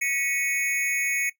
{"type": "tone with amplitude modulation", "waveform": "square", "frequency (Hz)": 2217, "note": "C#7", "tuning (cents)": 0, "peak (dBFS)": -20, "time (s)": [0.01, 1.3], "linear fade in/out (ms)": 10, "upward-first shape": "sine", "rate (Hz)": 280, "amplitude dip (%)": 90, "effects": ["noise-tail reverb RT60 0.1 s tail -17 dB re dry"]}